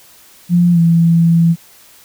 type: tone with pitch glide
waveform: sine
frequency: 174.61 to 167.3 Hz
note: F3 to E3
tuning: 0 to +26 cents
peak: -7 dBFS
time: 0.49-1.56 s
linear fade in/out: 50 ms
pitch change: -74 cents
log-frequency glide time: 0.72-0.79 s
effects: white hiss -44 dBFS RMS until 2.04 s